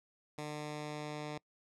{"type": "tone with low-pass filter sweep", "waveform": "10% pulse", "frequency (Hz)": 150, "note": "D3", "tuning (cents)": 37, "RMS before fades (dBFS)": -42, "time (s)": [0.38, 1.38], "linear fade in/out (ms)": 5, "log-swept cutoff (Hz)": [9100, 5600], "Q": 0.86, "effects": ["noise-tail reverb RT60 0.1 s tail -24 dB re dry"]}